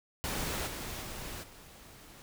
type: noise with level steps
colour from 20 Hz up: pink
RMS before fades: -35 / -40 / -42 / -53 dBFS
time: 0.24-2.22 s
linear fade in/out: 0 ms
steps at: 0.66 / 1.01 / 1.42 s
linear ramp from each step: 20 ms
effects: none